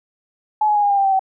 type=tone with pitch steps; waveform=sine; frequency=853 / 839.8 / 826.8 / 814 / 801.4 / 789 / 776.8 / 764.8 Hz; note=G#5 / G#5 / G#5 / G#5 / G5 / G5 / G5 / G5; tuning=+46 / +19 / -8 / -35 / +38 / +11 / -16 / -43 cents; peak=-13 dBFS; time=0.61-1.194 s; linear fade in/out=5 ms; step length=73 ms; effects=none

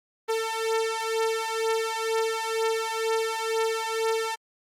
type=beating tone pair; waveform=sawtooth; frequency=446.6 / 448.7 Hz; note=A4 / A4; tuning=+26 / +34 cents; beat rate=2.1 Hz; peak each=-24 dBFS; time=0.28-4.36 s; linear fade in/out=20 ms; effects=low-pass 11000 Hz 12 dB/octave + Opus 32 kbps

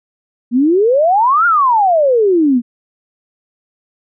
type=exponential two-way sweep; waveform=sine; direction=up then down; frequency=229.5 to 1438 to 229.5 Hz; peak=-8 dBFS; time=0.51-2.62 s; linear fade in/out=50 ms; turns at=1.46 s; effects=none

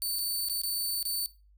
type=tone with dropouts; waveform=10% pulse; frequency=4524 Hz; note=C#8; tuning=34 cents sharp; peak=-23 dBFS; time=0.02-1.26 s; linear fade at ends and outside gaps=0 ms; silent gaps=0.187-0.191 / 0.486-0.497 / 0.617-0.635 / 1.028-1.053 s; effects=noise-tail reverb RT60 0.3 s tail -20 dB re dry + added 50 Hz sine -57 dBFS peak until 1.57 s

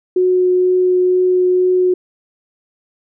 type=tone with vibrato; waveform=sine; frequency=365.3 Hz; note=F#4; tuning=22 cents flat; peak=-10 dBFS; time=0.16-1.94 s; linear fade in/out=5 ms; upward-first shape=triangle; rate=2.1 Hz; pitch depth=8 cents each way; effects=none

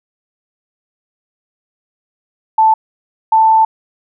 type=tone pair in turn; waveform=sine; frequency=880 / 884.8 Hz; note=A5 / A5; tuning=0 / +9 cents; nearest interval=unison; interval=9 cents; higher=second; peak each=-6 dBFS; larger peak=neither; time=2.58-2.74 / 3.32-3.65 s; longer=second; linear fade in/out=5 ms; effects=none

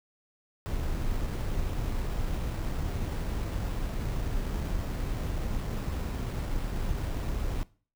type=noise with sample-and-hold; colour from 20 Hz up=brown; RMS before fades=-31 dBFS; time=0.66-7.63 s; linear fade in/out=0 ms; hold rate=6300 Hz; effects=noise-tail reverb RT60 0.4 s tail -20 dB re dry

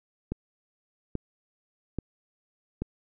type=click train; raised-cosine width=3 ms; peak=-17 dBFS; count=4; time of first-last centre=0.32-2.82 s; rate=1.2 Hz; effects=none

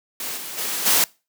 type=noise with level steps; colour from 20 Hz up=white; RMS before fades=-29 / -33 / -26 / -17 dBFS; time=0.2-1.04 s; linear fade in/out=2 ms; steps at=0.36 / 0.57 / 0.85 s; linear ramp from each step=20 ms; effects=noise-tail reverb RT60 0.3 s tail -24 dB re dry + high-pass 200 Hz 12 dB/octave

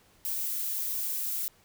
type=noise; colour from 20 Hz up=violet; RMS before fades=-32 dBFS; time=0.25-1.48 s; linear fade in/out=0 ms; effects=pink hiss -62 dBFS RMS until 1.64 s

